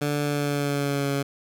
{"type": "tone with pitch glide", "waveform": "15% pulse", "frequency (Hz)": [146.1, 139.91], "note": ["D3", "C#3"], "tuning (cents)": [-9, 16], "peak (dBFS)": -17, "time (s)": [0.01, 1.23], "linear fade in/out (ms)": 10, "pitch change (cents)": -75, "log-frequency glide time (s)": [0.22, 1.11], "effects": []}